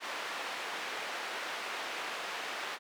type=band-pass noise; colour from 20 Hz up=white; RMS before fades=-39 dBFS; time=0-2.79 s; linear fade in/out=50 ms; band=460 to 2400 Hz; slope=12 dB/octave; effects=none